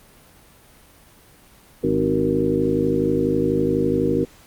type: harmonic tone with a mistuned harmonic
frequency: 52.1 Hz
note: G#1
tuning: 6 cents sharp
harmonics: 1 / 2 / 3 / 4 / 5 / 6 / 7 / 9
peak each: -35 / -31 / -27 / -33 / -23 / -24 / -23 / -23 dBFS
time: 1.83-4.25 s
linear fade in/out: 10 ms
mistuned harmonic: 7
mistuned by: +58 cents
effects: pink hiss -50 dBFS RMS until 4.46 s + Opus 32 kbps